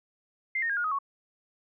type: tone with pitch steps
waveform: sine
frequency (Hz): 2093 / 1843.2 / 1623.3 / 1429.6 / 1259 / 1108.7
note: C7 / A#6 / G#6 / F6 / D#6 / C#6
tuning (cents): 0 / -20 / -40 / +40 / +20 / 0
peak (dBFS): -26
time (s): 0.55-0.988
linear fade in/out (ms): 5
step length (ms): 73
effects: none